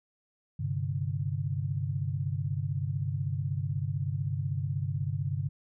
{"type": "chord", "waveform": "sine", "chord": "G suspended fourth", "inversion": "none", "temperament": "equal", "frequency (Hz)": [98, 130.81, 146.83], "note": ["G2", "C3", "D3"], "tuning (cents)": [0, 0, 0], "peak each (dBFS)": -33, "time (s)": [0.59, 5.49], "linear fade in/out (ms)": 10, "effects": []}